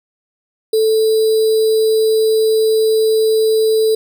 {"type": "tone with sample-and-hold", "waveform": "sine", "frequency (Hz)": 440, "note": "A4", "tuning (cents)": 0, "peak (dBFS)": -10, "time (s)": [0.73, 3.95], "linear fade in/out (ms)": 5, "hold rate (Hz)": 4410, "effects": []}